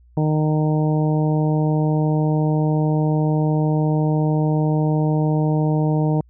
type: harmonic tone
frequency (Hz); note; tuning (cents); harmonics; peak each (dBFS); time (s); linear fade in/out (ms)
153.8; D#3; -20; 1 / 2 / 3 / 4 / 5 / 6; -17 / -23 / -27 / -29 / -31 / -33; 0.17-6.21; 2
effects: added 60 Hz sine -48 dBFS peak until 6.29 s